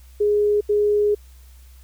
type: tone bursts at uneven times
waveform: sine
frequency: 415.3 Hz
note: G#4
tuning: in tune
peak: -15 dBFS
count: 2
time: 0.2-0.61 / 0.69-1.15 s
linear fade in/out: 10 ms
effects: added 63 Hz sine -43 dBFS peak until 1.83 s + white hiss -56 dBFS RMS until 1.83 s

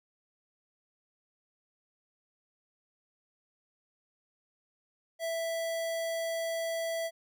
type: tone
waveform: square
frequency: 660 Hz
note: E5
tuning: 2 cents sharp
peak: -32 dBFS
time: 5.19-7.11 s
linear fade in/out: 50 ms
effects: none

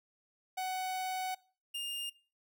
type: tone pair in turn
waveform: 45% pulse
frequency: 747 / 2812 Hz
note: F#5 / F7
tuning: +16 / +11 cents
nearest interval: octave + major seventh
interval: 2295 cents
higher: second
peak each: -34 / -36 dBFS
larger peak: first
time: 0.57-1.35 / 1.74-2.1 s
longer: first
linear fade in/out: 10 ms
effects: noise-tail reverb RT60 0.4 s tail -22 dB re dry

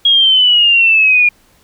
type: exponential sweep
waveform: sine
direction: down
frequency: 3300 to 2416 Hz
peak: -6 dBFS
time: 0.05-1.29 s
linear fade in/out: 5 ms
effects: pink hiss -51 dBFS RMS until 1.63 s

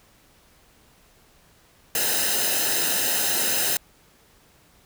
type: noise with comb filter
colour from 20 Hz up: white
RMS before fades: -23 dBFS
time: 1.95-3.77 s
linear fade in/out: 2 ms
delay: 0.88 ms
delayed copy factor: -0.7
effects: pink hiss -57 dBFS RMS until 4.85 s

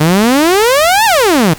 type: exponential two-way sweep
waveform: sawtooth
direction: up then down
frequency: 146.83 to 932.3 to 146.83 Hz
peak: -3 dBFS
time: 0-1.54 s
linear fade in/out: 10 ms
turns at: 1.05 s
effects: pink hiss -32 dBFS RMS until 1.58 s

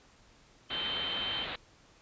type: tone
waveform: sine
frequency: 3100 Hz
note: G7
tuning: 20 cents flat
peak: -33 dBFS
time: 0.69-1.47 s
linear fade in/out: 50 ms
type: low-pass noise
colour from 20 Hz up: white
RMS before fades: -39 dBFS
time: 0.7-1.56 s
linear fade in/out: 5 ms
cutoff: 4100 Hz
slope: 96 dB/octave
effects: pink hiss -61 dBFS RMS until 2.01 s + resampled to 16000 Hz

